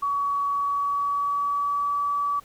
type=tone with pitch glide; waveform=sine; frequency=1130 to 1147.8 Hz; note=C#6 to D6; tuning=+33 to -40 cents; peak=-22 dBFS; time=0.02-2.4 s; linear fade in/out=10 ms; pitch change=+27 cents; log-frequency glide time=0.49-1.96 s; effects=pink hiss -54 dBFS RMS until 2.44 s